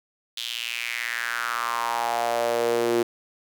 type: tone with high-pass filter sweep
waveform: sawtooth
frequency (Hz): 118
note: A#2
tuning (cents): +22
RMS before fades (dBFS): -26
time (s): 0.37-3.03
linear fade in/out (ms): 5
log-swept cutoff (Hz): 3500 to 350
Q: 4.4
effects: none